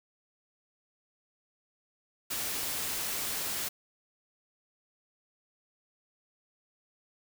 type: noise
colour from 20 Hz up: white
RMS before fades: -34 dBFS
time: 2.3-3.69 s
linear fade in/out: 10 ms
effects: none